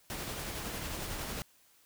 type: noise with tremolo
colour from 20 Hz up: pink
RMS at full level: -38 dBFS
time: 0.1-1.42 s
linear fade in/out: 0 ms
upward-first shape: sine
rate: 11 Hz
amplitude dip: 25%
effects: white hiss -65 dBFS RMS until 1.85 s